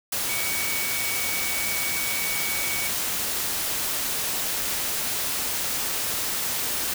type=tone in noise; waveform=sine; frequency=2252 Hz; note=C#7; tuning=27 cents sharp; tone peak=-30 dBFS; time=0.29-2.88 s; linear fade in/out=5 ms; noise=white; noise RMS=-27 dBFS; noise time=0.12-6.94 s; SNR=-6 dB; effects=none